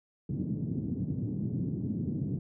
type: band-pass noise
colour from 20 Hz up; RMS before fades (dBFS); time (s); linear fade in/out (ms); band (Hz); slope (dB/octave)
pink; -33; 0.29-2.39; 5; 110 to 270; 24
effects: none